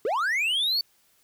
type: linear sweep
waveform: triangle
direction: up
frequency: 378.8 to 4576 Hz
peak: -21 dBFS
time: 0.05-0.81 s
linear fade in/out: 2 ms
effects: white hiss -64 dBFS RMS until 1.23 s